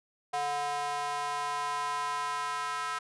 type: tone with high-pass filter sweep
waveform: square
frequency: 144.9 Hz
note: D3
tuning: 23 cents flat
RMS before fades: -33 dBFS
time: 0.33-2.99 s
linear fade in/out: 10 ms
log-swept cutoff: 760 to 1200 Hz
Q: 3.9
effects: resampled to 24000 Hz